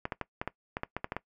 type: clicks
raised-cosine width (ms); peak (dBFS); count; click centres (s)
0.5; -17; 11; 0.054 / 0.122 / 0.213 / 0.415 / 0.476 / 0.769 / 0.834 / 0.966 / 1.044 / 1.121 / 1.166
effects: noise-tail reverb RT60 0.1 s tail -20 dB re dry